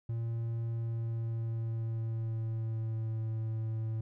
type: tone with pitch glide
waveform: triangle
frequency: 115.2 to 111.21 Hz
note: A#2 to A2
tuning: -20 to +19 cents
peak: -30 dBFS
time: 0.09-4.01 s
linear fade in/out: 5 ms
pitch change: -61 cents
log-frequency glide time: 0.66-3.24 s
effects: none